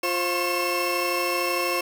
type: tone cluster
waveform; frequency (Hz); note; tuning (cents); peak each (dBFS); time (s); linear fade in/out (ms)
30% pulse; 350.3 / 528 / 1089 / 2671; F4 / C5 / C#6 / E7; +5 / +16 / -31 / +22; -26; 0.03-1.81; 5
effects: none